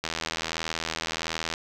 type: click train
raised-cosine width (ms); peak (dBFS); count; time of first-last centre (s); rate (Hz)
0.2; -11; 123; 0.04-1.539; 81.4
effects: none